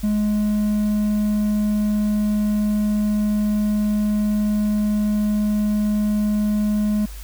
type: tone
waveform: triangle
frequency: 210 Hz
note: G#3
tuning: 19 cents sharp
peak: -15 dBFS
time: 0.03-7.06 s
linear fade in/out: 10 ms
effects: added 50 Hz sine -32 dBFS peak until 7.23 s + white hiss -43 dBFS RMS until 7.23 s